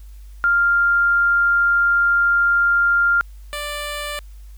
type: tone pair in turn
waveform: sine / 10% pulse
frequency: 1396.9 / 588.3 Hz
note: F6 / D5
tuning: 0 / +3 cents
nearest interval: octave + minor third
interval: 1497 cents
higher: first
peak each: -13 / -17 dBFS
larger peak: first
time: 0.44-3.21 / 3.53-4.19 s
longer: first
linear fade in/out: 0 ms
effects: added 50 Hz sine -36 dBFS peak until 4.57 s + white hiss -57 dBFS RMS until 4.57 s